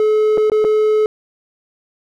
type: tone with dropouts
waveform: triangle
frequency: 429.4 Hz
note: A4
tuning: 42 cents flat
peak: -9 dBFS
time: 0-1.06 s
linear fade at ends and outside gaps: 1 ms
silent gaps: 0.374-0.379 / 0.499-0.518 / 0.643-0.648 s
effects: none